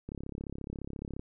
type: click train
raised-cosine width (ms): 3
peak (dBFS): -26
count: 39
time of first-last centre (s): 0.09-1.195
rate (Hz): 34.4
effects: none